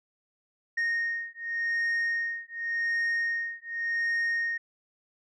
sine beating tone pair, 1854 / 1854.88 Hz, A#6 / A#6, -10 / -9 cents, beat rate 0.88 Hz, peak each -28 dBFS, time 0.77-4.58 s, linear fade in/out 10 ms, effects tanh soft clip ceiling -24 dBFS

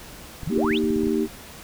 clicks, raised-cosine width 5 ms, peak -22 dBFS, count 10, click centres 0.433 / 0.476 / 0.577 / 0.646 / 0.71 / 0.839 / 0.905 / 0.963 / 1.036 / 1.07 s
sine exponential sweep, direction up, 126.6 to 4186 Hz, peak -25 dBFS, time 0.46-0.79 s, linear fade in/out 20 ms
sine chord, Eb major, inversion second, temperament equal with one note detuned, 231.9 / 311.1 / 392 Hz, Bb3 / Eb4 / G4, -9 / 0 / 0 cents, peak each -24 dBFS, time 0.49-1.28 s, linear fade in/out 50 ms
effects pink hiss -42 dBFS RMS until 1.63 s

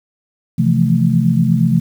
sine chord, F major seventh, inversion second, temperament equal with one note detuned, 130.81 / 164.81 / 173.31 / 220 Hz, C3 / E3 / F3 / A3, 0 / 0 / -13 / 0 cents, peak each -16 dBFS, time 0.58-1.8 s, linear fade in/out 10 ms, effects 7-bit

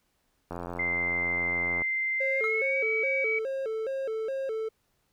click train, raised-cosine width 1 ms, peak -22 dBFS, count 115, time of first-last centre 0.51-1.819 s, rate 87.1 Hz
sine tone with pitch glide, 2083 to 2272 Hz, C7 to C#7, -8 to +42 cents, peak -26 dBFS, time 0.79-3.39 s, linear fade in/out 5 ms, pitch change +150 cents, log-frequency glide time 2.31-2.78 s
triangle tone with vibrato, 487 Hz, B4, 24 cents flat, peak -27 dBFS, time 2.2-4.69 s, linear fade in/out 10 ms, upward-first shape square, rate 2.4 Hz, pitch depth 170 cents each way
triangle tone with exponential decay, 1318.5 Hz, E6, in tune, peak -28 dBFS, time 2.44-2.67 s, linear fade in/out 0 ms, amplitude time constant 49 ms
effects pink hiss -73 dBFS RMS until 5.12 s

